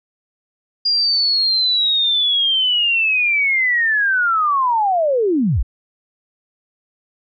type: linear sweep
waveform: sine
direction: down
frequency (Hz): 4838 to 32.53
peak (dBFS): -13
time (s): 0.85-5.63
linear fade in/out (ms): 10
effects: MP3 64 kbps